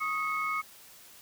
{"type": "tone cluster", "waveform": "sine", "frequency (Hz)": [1103, 1253, 2195], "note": ["C#6", "D#6", "C#7"], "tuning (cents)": [-9, 12, -18], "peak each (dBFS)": [-38, -30, -32], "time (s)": [0, 0.62], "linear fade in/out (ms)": 20, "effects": ["tanh soft clip ceiling -22 dBFS", "white hiss -53 dBFS RMS until 1.21 s"]}